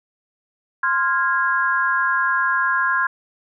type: chord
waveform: sine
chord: F minor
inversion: second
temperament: equal with one note detuned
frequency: 1046.5 / 1396.9 / 1645.9 Hz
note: C6 / F6 / Ab6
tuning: 0 / 0 / -16 cents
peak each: -21 / -22 / -20 dBFS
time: 0.83-3.07 s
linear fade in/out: 5 ms
effects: none